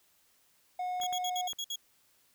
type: tone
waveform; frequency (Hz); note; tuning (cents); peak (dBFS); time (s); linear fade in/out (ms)
triangle; 727; F#5; -31; -30; 0.79-1.48; 5
type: clicks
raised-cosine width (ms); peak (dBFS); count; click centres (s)
0.5; -34; 4; 1.001 / 1.035 / 1.126 / 1.532
type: tone bursts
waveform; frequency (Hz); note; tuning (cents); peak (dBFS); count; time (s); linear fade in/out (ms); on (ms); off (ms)
30% pulse; 3322; G#7; 0; -31; 7; 1.01-1.759; 5; 59; 56
effects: white hiss -68 dBFS RMS until 2.34 s